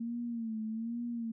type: tone with vibrato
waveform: sine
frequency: 228.2 Hz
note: A#3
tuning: 37 cents flat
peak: -34 dBFS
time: 0-1.32 s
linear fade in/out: 10 ms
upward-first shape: sine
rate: 1.2 Hz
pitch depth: 78 cents each way
effects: none